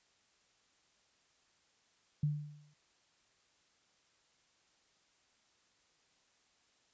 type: tone with exponential decay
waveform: sine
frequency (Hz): 148.3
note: D3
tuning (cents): +17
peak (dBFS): -27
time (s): 2.23-2.74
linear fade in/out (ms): 5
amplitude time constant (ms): 110
effects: white hiss -72 dBFS RMS until 6.93 s + resampled to 16000 Hz